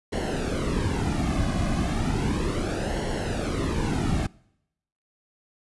brown noise with flanger, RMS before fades -26 dBFS, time 0.12-4.27 s, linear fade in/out 10 ms, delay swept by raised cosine 0.81 to 2.21 ms, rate 0.34 Hz, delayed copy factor -0.7, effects noise-tail reverb RT60 0.8 s tail -24 dB re dry + resampled to 24000 Hz

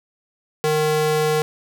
square tone with high-pass filter, 153.7 Hz, D#3, 21 cents flat, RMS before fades -19 dBFS, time 0.64-1.42 s, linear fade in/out 0 ms, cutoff 320 Hz, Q 5.6, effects none

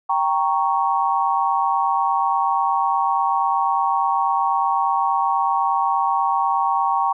sine chord, G diminished, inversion none, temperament equal, 784 / 932.3 / 1108.7 Hz, G5 / Bb5 / Db6, 0 / 0 / 0 cents, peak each -21 dBFS, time 0.09-7.13 s, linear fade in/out 10 ms, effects none

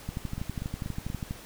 two click trains, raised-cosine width 5 ms, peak -21 / -20 dBFS, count 4 / 16, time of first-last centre 0.38-1.101 / 0.09-1.31 s, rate 4.16 / 12.3 Hz, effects pink hiss -47 dBFS RMS until 1.45 s

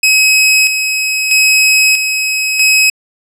sawtooth tone with tremolo, 2550 Hz, D#7, 42 cents sharp, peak -3 dBFS, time 0.03-2.9 s, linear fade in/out 5 ms, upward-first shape square, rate 0.78 Hz, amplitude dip 50%, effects low-pass 12000 Hz 12 dB/octave

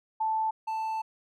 sine / triangle tone pair in turn, 879 / 882.5 Hz, A5 / A5, -2 / +5 cents, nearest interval unison, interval 7 cents, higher second, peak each -25 / -27 dBFS, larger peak first, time 0.2-0.51 / 0.67-1.02 s, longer second, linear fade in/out 10 ms, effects none

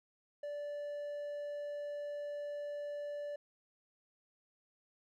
triangle tone, 583 Hz, D5, 13 cents flat, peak -37 dBFS, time 0.43-3.36 s, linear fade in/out 5 ms, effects none

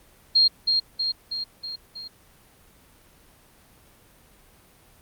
sine tone with echo, 4226 Hz, C8, 16 cents sharp, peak -14 dBFS, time 0.35-0.48 s, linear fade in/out 10 ms, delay 320 ms, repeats 5, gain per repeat -4 dB, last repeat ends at 2.08 s, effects pink hiss -55 dBFS RMS until 5.01 s + Opus 32 kbps

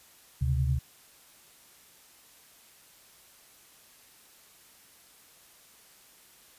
sine tone cluster, 73.2 / 129.5 / 139.4 Hz, D2 / C3 / C#3, -5 / -17 / +10 cents, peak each -27 / -27 / -35 dBFS, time 0.41-0.79 s, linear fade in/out 10 ms, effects white hiss -57 dBFS RMS until 6.58 s + resampled to 32000 Hz

